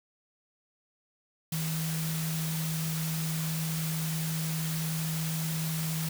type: tone in noise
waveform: sine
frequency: 160 Hz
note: D#3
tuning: 49 cents sharp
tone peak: -30 dBFS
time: 1.52-6.09 s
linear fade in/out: 5 ms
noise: white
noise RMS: -37 dBFS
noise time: 1.52-6.09 s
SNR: +4 dB
effects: none